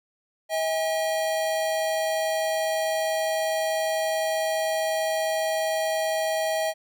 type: tone pair together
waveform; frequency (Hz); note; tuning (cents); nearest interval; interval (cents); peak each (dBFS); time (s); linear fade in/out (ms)
square; 640.6 / 810; E5 / G#5; -50 / -43; major third; 407; -25 / -31; 0.49-6.74; 50
effects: none